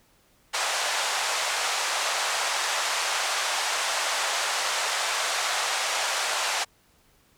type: band-pass noise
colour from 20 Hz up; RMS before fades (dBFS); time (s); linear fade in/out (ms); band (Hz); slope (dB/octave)
pink; -27; 0.53-6.65; 20; 660 to 8600; 24
effects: pink hiss -62 dBFS RMS until 7.37 s